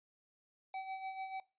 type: tone with tremolo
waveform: square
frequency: 765 Hz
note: G5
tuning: 42 cents flat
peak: -39 dBFS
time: 0.74-1.4 s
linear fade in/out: 2 ms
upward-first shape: sine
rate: 6.8 Hz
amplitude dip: 55%
effects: noise-tail reverb RT60 0.3 s tail -21 dB re dry + resampled to 8000 Hz